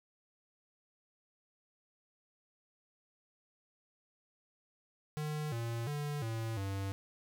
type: tone with pitch steps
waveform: square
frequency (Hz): 151.6 / 116.2 / 146.6 / 112.9 / 97.8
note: D#3 / A#2 / D3 / A2 / G2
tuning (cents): -45 / -5 / -3 / +45 / -4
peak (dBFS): -36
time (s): 5.17-6.92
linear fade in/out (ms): 0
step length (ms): 350
effects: none